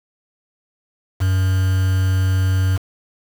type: tone with quantisation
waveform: triangle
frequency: 94 Hz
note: F#2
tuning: 28 cents sharp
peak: -12 dBFS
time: 1.2-2.78 s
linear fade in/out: 20 ms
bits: 5
effects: none